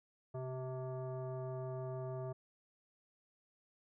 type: tone with frequency modulation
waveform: sine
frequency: 130.81 Hz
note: C3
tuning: in tune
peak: -39 dBFS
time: 0.34-2.33 s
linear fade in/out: 10 ms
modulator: 517 Hz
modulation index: 1.1
effects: none